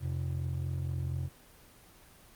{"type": "ring-modulated tone", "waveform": "triangle", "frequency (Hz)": 109.5, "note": "A2", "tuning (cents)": -8, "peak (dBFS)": -26, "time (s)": [0, 1.3], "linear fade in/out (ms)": 50, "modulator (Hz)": 22.1, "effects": ["pink hiss -57 dBFS RMS until 2.35 s", "Opus 24 kbps"]}